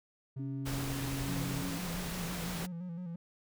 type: tone with pitch glide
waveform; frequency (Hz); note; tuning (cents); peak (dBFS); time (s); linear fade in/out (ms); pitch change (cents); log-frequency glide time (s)
triangle; 132.2 to 131.06; C3 to C3; +18 to +3; -35; 0.36-1.63; 10; -15; 0.65-0.78
type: tone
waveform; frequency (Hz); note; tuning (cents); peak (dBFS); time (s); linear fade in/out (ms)
sine; 277.2; C#4; 0; -39; 0.39-1.78; 10
type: noise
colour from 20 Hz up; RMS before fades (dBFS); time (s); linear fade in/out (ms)
pink; -40; 0.65-2.67; 20
type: tone with vibrato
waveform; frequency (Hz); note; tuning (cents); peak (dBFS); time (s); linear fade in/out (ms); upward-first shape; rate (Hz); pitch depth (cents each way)
triangle; 174.4; F3; -2; -36; 1.28-3.16; 5; square; 5.9; 61
effects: none